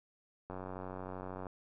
click train, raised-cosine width 1 ms, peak -29 dBFS, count 91, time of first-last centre 0.5-1.468 s, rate 93 Hz, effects none

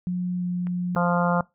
sine tone with pitch glide, 179.6 to 178.15 Hz, F3 to F3, +49 to +35 cents, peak -23 dBFS, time 0.07-0.95 s, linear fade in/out 0 ms, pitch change -14 cents, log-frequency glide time 0.37-0.44 s
click, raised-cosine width 0.5 ms, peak -28 dBFS, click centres 0.67 s
harmonic tone, 174.61 Hz, F3, in tune, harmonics 1 / 3 / 4 / 5 / 6 / 7 / 8, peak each -22 / -27 / -28 / -29 / -30 / -30 / -31 dBFS, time 0.96-1.41 s, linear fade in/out 2 ms
effects noise-tail reverb RT60 0.2 s tail -22 dB re dry

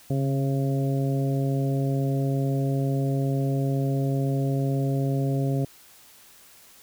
harmonic tone with a mistuned harmonic, 136 Hz, C#3, 33 cents flat, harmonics 1 / 2 / 3 / 4 / 5, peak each -23 / -29 / -33 / -35 / -37 dBFS, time 0.1-5.65 s, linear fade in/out 5 ms, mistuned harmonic 1, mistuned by +28 cents, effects white hiss -52 dBFS RMS until 6.82 s

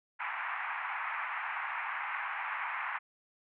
pink band-pass noise, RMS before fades -37 dBFS, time 0.19-2.99 s, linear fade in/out 20 ms, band 840 to 2400 Hz, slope 48 dB/octave, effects none

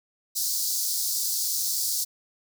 pink high-pass noise, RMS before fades -27 dBFS, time 0.35-2.05 s, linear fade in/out 20 ms, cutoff 4400 Hz, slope 48 dB/octave, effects none

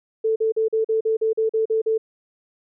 sine tone bursts, 442.6 Hz, A4, 10 cents sharp, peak -17 dBFS, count 11, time 0.24-1.98 s, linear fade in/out 10 ms, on 120 ms, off 42 ms, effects none

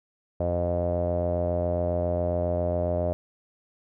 sawtooth tone with low-pass filter, 87.31 Hz, F2, in tune, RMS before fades -26 dBFS, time 0.4-3.13 s, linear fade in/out 0 ms, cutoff 610 Hz, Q 8.8, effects none

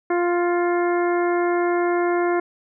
harmonic tone with a mistuned harmonic, 349.5 Hz, F4, 1 cent sharp, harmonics 1 / 2 / 3 / 4 / 5 / 6, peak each -19 / -25 / -29 / -31 / -33 / -35 dBFS, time 0.1-2.4 s, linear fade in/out 5 ms, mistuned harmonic 6, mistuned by +23 cents, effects none

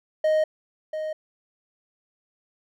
triangle tone with echo, 622.3 Hz, D#5, in tune, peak -16 dBFS, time 0.24-0.44 s, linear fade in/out 5 ms, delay 690 ms, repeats 1, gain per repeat -9 dB, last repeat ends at 1.13 s, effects none

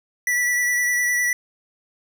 square tone with vibrato, 1957 Hz, B6, 16 cents flat, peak -19 dBFS, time 0.27-1.33 s, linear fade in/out 2 ms, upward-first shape sine, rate 9.8 Hz, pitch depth 16 cents each way, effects none

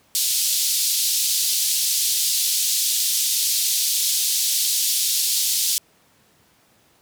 pink band-pass noise, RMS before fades -21 dBFS, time 0.15-5.78 s, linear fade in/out 0 ms, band 3800 to 16000 Hz, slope 24 dB/octave, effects pink hiss -58 dBFS RMS until 7.01 s + high-pass 100 Hz 12 dB/octave

